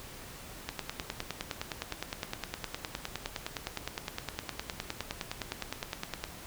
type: click train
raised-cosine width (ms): 0.2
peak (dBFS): -16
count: 55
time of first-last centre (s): 0.69-6.24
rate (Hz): 9.73
effects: pink hiss -47 dBFS RMS until 6.46 s